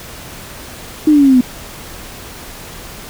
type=linear sweep; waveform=sine; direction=down; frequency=311.1 to 244.8 Hz; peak=-5 dBFS; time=1.07-1.41 s; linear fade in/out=5 ms; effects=pink hiss -32 dBFS RMS until 3.09 s